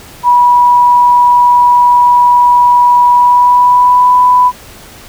sine tone with pitch glide, 975 to 993.8 Hz, B5 to B5, -23 to +11 cents, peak -3 dBFS, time 0.23-4.52 s, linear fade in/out 50 ms, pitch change +34 cents, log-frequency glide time 3.13-4.15 s, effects pink hiss -34 dBFS RMS until 5.08 s

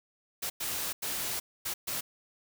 white noise bursts at uneven times, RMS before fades -34 dBFS, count 5, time 0.42-0.5 / 0.6-0.93 / 1.02-1.4 / 1.65-1.74 / 1.87-2.01 s, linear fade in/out 10 ms, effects none

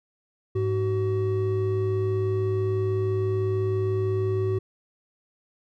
triangle tone pair together, 103.83 / 377.6 Hz, G#2 / F#4, 0 / +35 cents, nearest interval octave + minor seventh, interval 2235 cents, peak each -23 dBFS, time 0.55-4.59 s, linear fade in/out 10 ms, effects none

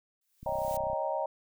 blue noise with exponential growth, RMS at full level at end -41 dBFS, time 0.21-0.77 s, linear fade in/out 5 ms, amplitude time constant 120 ms
click train, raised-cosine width 5 ms, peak -33 dBFS, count 17, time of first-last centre 0.43-0.932 s, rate 31.9 Hz
sine chord, Eb dominant seventh, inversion third, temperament equal, 554.4 / 622.3 / 784 / 932.3 Hz, Db5 / Eb5 / G5 / Bb5, 0 / 0 / 0 / 0 cents, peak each -35 / -33 / -36 / -35 dBFS, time 0.46-1.26 s, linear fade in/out 5 ms
effects none

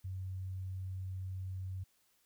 sine tone, 93.8 Hz, F#2, 24 cents sharp, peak -38 dBFS, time 0.04-1.84 s, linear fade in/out 10 ms, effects white hiss -73 dBFS RMS until 2.25 s

